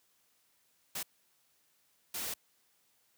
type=noise bursts at uneven times; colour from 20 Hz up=white; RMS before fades=-38 dBFS; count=2; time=0.95-1.03 / 2.14-2.34 s; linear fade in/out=5 ms; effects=white hiss -72 dBFS RMS until 3.17 s + high-pass 80 Hz 12 dB/octave